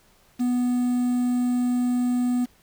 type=tone with quantisation; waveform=triangle; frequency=246.5 Hz; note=B3; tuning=3 cents flat; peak=-18 dBFS; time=0.39-2.46 s; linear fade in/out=20 ms; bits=7; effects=pink hiss -59 dBFS RMS until 2.62 s